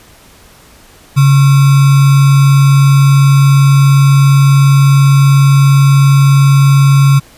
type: tone with sample-and-hold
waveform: sine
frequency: 138.59 Hz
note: C#3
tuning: in tune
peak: -3 dBFS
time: 1.16-7.2 s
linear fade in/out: 20 ms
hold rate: 1225 Hz
effects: pink hiss -41 dBFS RMS until 7.37 s + resampled to 32000 Hz